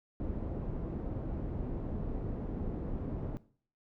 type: low-pass noise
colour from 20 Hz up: pink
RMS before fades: -37 dBFS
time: 0.2-3.37 s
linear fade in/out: 0 ms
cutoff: 410 Hz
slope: 12 dB/octave
effects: noise-tail reverb RT60 0.5 s tail -18 dB re dry